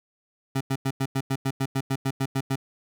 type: tone bursts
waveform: 25% pulse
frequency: 134.5 Hz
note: C3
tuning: 48 cents sharp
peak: -19 dBFS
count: 14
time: 0.55-2.559 s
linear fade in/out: 10 ms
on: 59 ms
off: 91 ms
effects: none